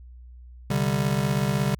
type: chord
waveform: square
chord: C suspended second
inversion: none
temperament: just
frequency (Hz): 130.81 / 147.16 / 196.22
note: C3 / D3 / G3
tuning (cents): 0 / +4 / +2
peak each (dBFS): -27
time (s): 0.7-1.75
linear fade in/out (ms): 5
effects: added 61 Hz sine -42 dBFS peak until 1.79 s